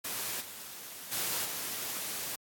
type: noise with level steps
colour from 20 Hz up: white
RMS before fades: -36 / -45 / -33 / -37 dBFS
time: 0.04-2.36 s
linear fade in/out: 10 ms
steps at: 0.4 / 1.11 / 1.44 s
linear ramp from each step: 20 ms
effects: high-pass 100 Hz 12 dB/octave + AAC 64 kbps